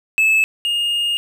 triangle tone pair in turn, 2608 / 2840 Hz, E7 / F7, -19 / +28 cents, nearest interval minor second, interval 147 cents, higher second, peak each -10 / -15 dBFS, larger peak first, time 0.18-0.44 / 0.65-1.17 s, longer second, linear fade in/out 0 ms, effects none

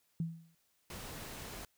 sine tone with exponential decay, 164.81 Hz, E3, in tune, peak -30 dBFS, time 0.2-0.55 s, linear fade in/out 2 ms, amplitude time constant 76 ms
pink noise, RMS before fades -46 dBFS, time 0.9-1.65 s, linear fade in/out 2 ms
effects white hiss -75 dBFS RMS until 1.77 s

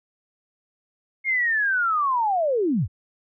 sine linear sweep, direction down, 2164 to 65.41 Hz, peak -19 dBFS, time 1.24-2.88 s, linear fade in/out 50 ms, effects none

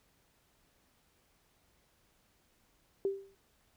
sine tone with exponential decay, 392 Hz, G4, in tune, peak -26 dBFS, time 3.05-3.35 s, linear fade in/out 1 ms, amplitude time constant 65 ms, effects pink hiss -71 dBFS RMS until 3.76 s

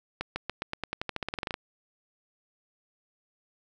accelerating click train, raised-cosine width 0.3 ms, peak -15 dBFS, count 18, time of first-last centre 0.21-1.541 s, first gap 150 ms, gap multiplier 0.91, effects none

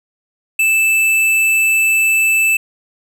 sine tone with tanh clipping, 2637 Hz, E7, in tune, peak -12 dBFS, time 0.59-2.57 s, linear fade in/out 5 ms, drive 16 dB, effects none

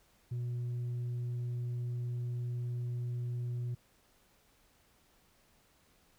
sine tone, 121.5 Hz, B2, 28 cents flat, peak -31 dBFS, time 0.31-3.75 s, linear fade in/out 10 ms, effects tanh soft clip ceiling -33 dBFS + pink hiss -68 dBFS RMS until 6.18 s

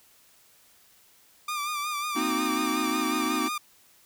sawtooth tone with vibrato, 1192 Hz, D6, 25 cents sharp, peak -25 dBFS, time 1.48-3.58 s, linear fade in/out 5 ms, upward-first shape sine, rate 5.5 Hz, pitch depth 50 cents each way
square chord, C half-diminished seventh, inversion third, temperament equal, 233.1 / 261.6 / 311.1 / 370 Hz, Bb3 / C4 / Eb4 / Gb4, 0 / 0 / 0 / 0 cents, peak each -35 / -32 / -31 / -36 dBFS, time 2.15-3.49 s, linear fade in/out 20 ms
effects white hiss -59 dBFS RMS until 4.05 s

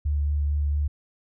sine tone with vibrato, 73 Hz, D2, 10 cents flat, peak -21 dBFS, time 0.05-0.88 s, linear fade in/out 10 ms, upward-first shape sine, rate 4.4 Hz, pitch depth 15 cents each way, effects none

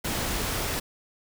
pink noise, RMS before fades -29 dBFS, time 0.04-0.8 s, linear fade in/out 10 ms, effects none

